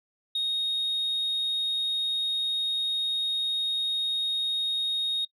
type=tone; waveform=sine; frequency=3729 Hz; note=A#7; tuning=in tune; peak=-23 dBFS; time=0.35-5.25 s; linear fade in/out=5 ms; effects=noise-tail reverb RT60 0.1 s tail -24 dB re dry + tanh soft clip ceiling -23 dBFS